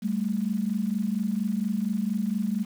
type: tone pair together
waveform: sine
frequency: 196 / 220.3 Hz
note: G3 / A3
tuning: 0 / +2 cents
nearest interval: major second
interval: 202 cents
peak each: -27 dBFS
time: 0.02-2.65 s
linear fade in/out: 20 ms
effects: 8-bit